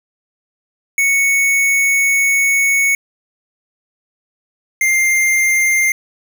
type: tone pair in turn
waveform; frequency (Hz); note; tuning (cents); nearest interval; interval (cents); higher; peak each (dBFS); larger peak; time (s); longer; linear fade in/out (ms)
square; 2217 / 2103; C#7 / C7; 0 / +8; minor second; 92; first; -12; neither; 0.98-2.95 / 4.81-5.92; first; 2
effects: none